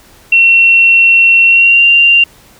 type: tone with pitch glide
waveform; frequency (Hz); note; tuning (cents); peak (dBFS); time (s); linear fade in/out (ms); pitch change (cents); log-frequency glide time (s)
sine; 2720 to 2776; F7 to F7; -46 to -11; -3; 0.32-2.24; 5; +35; 1.46-1.85
effects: pink hiss -42 dBFS RMS until 2.59 s